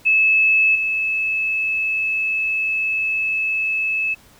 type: tone with level steps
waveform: sine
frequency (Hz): 2603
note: E7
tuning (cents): -22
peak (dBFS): -12 / -18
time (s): 0.05-4.15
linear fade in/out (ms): 20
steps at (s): 0.75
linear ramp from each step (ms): 5
effects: pink hiss -50 dBFS RMS until 4.39 s